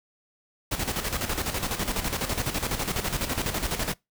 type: noise with tremolo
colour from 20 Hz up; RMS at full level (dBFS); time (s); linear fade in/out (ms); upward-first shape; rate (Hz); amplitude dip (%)
pink; -27; 0.71-3.94; 10; square; 12; 60
effects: noise-tail reverb RT60 0.2 s tail -24 dB re dry